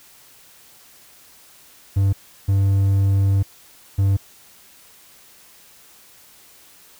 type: tone bursts at uneven times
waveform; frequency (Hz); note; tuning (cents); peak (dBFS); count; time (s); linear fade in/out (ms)
triangle; 98; G2; 0; -12; 3; 1.96-2.13 / 2.48-3.43 / 3.98-4.17; 10
effects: white hiss -49 dBFS RMS until 6.99 s